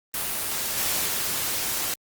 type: noise with level steps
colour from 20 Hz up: white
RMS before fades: -28 / -25 / -27 dBFS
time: 0.14-1.94 s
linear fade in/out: 2 ms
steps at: 0.76 / 1.06 s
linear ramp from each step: 20 ms
effects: Opus 32 kbps